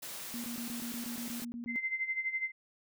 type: high-pass noise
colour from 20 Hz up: white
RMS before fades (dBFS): -43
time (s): 0.02-1.45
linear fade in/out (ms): 10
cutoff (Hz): 120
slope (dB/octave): 48
type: tone bursts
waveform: sine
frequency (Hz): 237.3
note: A#3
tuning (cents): +31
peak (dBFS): -38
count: 12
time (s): 0.34-1.76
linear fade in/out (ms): 0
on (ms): 100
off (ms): 20
type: tone with tremolo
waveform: sine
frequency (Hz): 2075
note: C7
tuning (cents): -15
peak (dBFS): -29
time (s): 1.67-2.52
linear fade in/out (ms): 50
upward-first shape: sine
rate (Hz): 12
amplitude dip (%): 75
effects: none